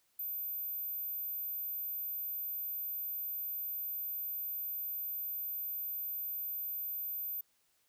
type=tone; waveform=sine; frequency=13730 Hz; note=A9; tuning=44 cents flat; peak=-36 dBFS; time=0.19-7.41 s; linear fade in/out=5 ms; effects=white hiss -74 dBFS RMS until 7.88 s